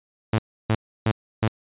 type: tone bursts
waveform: sawtooth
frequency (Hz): 110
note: A2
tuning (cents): 0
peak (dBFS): -14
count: 4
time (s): 0.33-1.48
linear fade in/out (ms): 5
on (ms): 55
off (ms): 310
effects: resampled to 8000 Hz